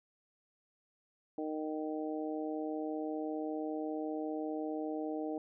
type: harmonic tone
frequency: 154.8 Hz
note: D#3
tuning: 9 cents flat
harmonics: 2 / 3 / 4 / 5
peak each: -37 / -41 / -43 / -45 dBFS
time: 1.38-5.38 s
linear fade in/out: 2 ms
effects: none